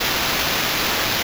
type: noise with sample-and-hold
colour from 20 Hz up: blue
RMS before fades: -21 dBFS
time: 0-1.23 s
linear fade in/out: 10 ms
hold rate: 8820 Hz
effects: none